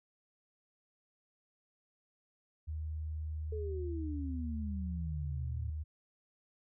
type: tone with pitch glide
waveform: sine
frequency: 77.78 to 76.8 Hz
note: D#2 to D#2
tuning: 0 to -22 cents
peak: -36 dBFS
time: 2.67-5.84 s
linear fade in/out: 20 ms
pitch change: -22 cents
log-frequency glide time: 3.01-4.3 s
type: exponential sweep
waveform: sine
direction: down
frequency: 440 to 106.2 Hz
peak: -39 dBFS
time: 3.52-5.7 s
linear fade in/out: 5 ms
effects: none